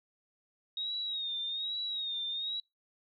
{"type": "tone with vibrato", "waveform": "sine", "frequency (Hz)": 3748, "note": "A#7", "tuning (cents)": 9, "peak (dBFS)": -33, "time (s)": [0.77, 2.6], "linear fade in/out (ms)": 2, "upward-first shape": "sine", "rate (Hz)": 1.2, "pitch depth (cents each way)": 76, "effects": ["noise-tail reverb RT60 0.2 s tail -25 dB re dry"]}